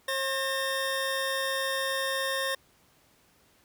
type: tone pair together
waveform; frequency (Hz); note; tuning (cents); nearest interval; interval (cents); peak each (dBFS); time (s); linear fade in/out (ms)
25% pulse; 537 / 1823.5; C5 / A#6; +45 / -39; octave + major sixth; 2116; -27; 0.08-2.55; 5
effects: pink hiss -63 dBFS RMS until 3.64 s + high-pass 60 Hz 12 dB/octave